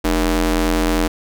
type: ring-modulated tone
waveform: sawtooth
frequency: 172.9 Hz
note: F3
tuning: 17 cents flat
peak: -8 dBFS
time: 0.04-1.08 s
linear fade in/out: 10 ms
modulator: 128 Hz
effects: none